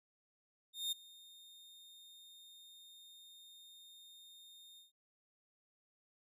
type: tone with ADSR envelope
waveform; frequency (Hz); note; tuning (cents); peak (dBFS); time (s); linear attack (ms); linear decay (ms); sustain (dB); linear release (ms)
40% pulse; 3662; A#7; -32; -33; 0.73-4.92; 190; 12; -22; 140
effects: none